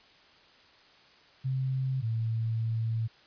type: tone pair in turn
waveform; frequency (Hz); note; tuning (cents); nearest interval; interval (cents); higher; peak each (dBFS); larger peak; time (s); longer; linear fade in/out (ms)
sine; 131.7 / 113.01; C3 / A2; +12 / +47; minor third; 265; first; -27; neither; 1.44-2.02 / 2.02-3.08; second; 20
effects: white hiss -58 dBFS RMS until 3.26 s + resampled to 11025 Hz